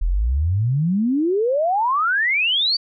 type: exponential sweep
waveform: sine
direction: up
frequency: 37.86 to 4684 Hz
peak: -16 dBFS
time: 0.01-2.77 s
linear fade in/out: 10 ms
effects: none